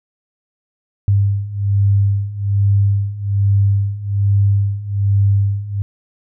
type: beating tone pair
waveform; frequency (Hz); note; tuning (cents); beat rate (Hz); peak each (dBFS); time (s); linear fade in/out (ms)
sine; 99.3 / 100.5; G2 / G2; +23 / +44; 1.2; -17 / -14; 1.08-5.82; 0
effects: none